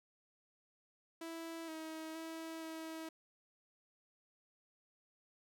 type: tone with pitch steps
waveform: sawtooth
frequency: 329.3 / 318.2 / 324.7 / 321.8 Hz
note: E4 / D#4 / E4 / E4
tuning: -2 / +39 / -26 / -42 cents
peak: -40 dBFS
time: 1.21-3.09 s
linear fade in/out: 5 ms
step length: 470 ms
effects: none